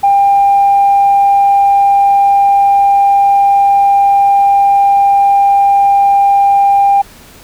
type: tone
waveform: sine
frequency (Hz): 798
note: G5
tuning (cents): +31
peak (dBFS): -4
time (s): 0.03-7.02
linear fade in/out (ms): 10
effects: tanh soft clip ceiling -1 dBFS + pink hiss -38 dBFS RMS until 7.43 s